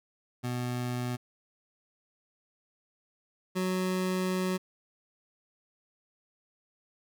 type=tone pair in turn; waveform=25% pulse; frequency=123.47 / 185 Hz; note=B2 / F#3; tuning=0 / 0 cents; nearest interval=perfect fifth; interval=700 cents; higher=second; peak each=-27 / -24 dBFS; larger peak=second; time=0.43-1.17 / 3.55-4.58 s; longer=second; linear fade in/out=20 ms; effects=none